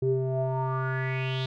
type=tone with low-pass filter sweep; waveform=square; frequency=130.81 Hz; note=C3; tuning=in tune; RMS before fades=-28 dBFS; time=0.02-1.46 s; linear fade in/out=5 ms; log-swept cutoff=350 to 3800 Hz; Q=6; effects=none